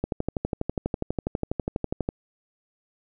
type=click train; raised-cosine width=2 ms; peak=-12 dBFS; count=26; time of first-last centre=0.04-2.089 s; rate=12.2 Hz; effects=none